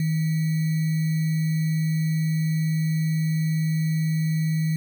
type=tone with sample-and-hold; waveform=sine; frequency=158.9 Hz; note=D#3; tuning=37 cents sharp; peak=-20 dBFS; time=0-4.76 s; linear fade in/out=2 ms; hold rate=2100 Hz; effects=none